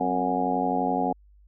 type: harmonic tone with a mistuned harmonic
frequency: 91.7 Hz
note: F#2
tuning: 15 cents flat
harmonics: 2 / 3 / 4 / 5 / 6 / 7 / 8 / 9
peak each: -33 / -28 / -37 / -32 / -35 / -37 / -27 / -29 dBFS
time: 0-1.13 s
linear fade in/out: 10 ms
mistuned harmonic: 3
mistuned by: -74 cents
effects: added 50 Hz sine -52 dBFS peak until 1.47 s